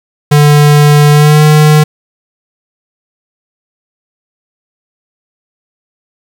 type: tone with pitch glide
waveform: square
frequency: 147.4 to 152.07 Hz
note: D3 to D#3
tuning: +7 to -39 cents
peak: -3 dBFS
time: 0.31-1.84 s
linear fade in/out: 10 ms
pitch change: +54 cents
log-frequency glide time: 1.11-1.43 s
effects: 7-bit